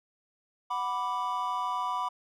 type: chord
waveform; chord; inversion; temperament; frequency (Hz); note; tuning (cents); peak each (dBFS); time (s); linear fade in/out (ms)
triangle; B minor; second; equal; 740 / 987.8 / 1174.7; F#5 / B5 / D6; 0 / 0 / 0; -35 / -29 / -32; 0.7-2.09; 10
effects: none